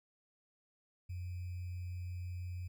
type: tone with sample-and-hold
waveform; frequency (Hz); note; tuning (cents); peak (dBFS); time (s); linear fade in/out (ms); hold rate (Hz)
sine; 89.4; F2; +41; -39; 1.09-2.68; 10; 2450
effects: none